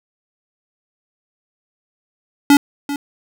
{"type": "tone with echo", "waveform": "square", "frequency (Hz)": 284.9, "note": "C#4", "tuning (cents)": 48, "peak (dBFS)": -7, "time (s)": [2.5, 2.57], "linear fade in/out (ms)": 2, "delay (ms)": 390, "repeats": 1, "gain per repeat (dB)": -14, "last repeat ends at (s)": 2.96, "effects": []}